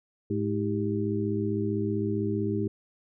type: harmonic tone with a mistuned harmonic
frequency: 106.3 Hz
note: G#2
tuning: 41 cents sharp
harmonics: 1 / 2 / 3 / 4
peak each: -31 / -31 / -31 / -31 dBFS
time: 0.3-2.68 s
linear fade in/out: 5 ms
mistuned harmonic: 4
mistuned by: -130 cents
effects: none